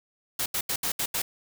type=noise bursts at uneven times; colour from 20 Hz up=white; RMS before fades=-28 dBFS; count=6; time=0.39-0.46 / 0.54-0.61 / 0.69-0.76 / 0.83-0.92 / 0.99-1.06 / 1.14-1.22 s; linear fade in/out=5 ms; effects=none